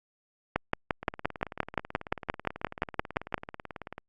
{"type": "two click trains", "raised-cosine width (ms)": 0.5, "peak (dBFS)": [-10, -23], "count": [17, 55], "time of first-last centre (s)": [[0.56, 3.343], [1.03, 3.981]], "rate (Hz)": [5.75, 18.3], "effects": ["Opus 48 kbps"]}